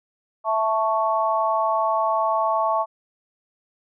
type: chord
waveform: sine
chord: A major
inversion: second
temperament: equal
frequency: 659.3 / 880 / 1108.7 Hz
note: E5 / A5 / C#6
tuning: 0 / 0 / 0 cents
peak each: -23 dBFS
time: 0.44-2.86 s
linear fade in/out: 50 ms
effects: none